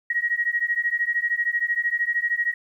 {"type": "beating tone pair", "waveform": "sine", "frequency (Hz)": [1890, 1903], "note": ["A#6", "A#6"], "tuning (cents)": [23, 35], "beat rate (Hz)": 13, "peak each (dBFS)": [-24, -24], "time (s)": [0.1, 2.54], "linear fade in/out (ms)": 5, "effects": ["10-bit"]}